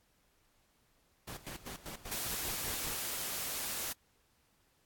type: noise with tremolo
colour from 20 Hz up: pink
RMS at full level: -44 dBFS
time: 1.27-3 s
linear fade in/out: 10 ms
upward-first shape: square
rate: 5.1 Hz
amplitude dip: 80%
type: noise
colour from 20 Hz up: white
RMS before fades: -38 dBFS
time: 2.11-3.93 s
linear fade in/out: 10 ms
effects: pink hiss -72 dBFS RMS until 4.85 s + AAC 64 kbps